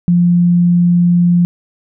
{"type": "tone", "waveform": "sine", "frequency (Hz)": 174.61, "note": "F3", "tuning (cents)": 0, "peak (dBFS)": -7, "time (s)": [0.08, 1.45], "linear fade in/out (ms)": 0, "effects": []}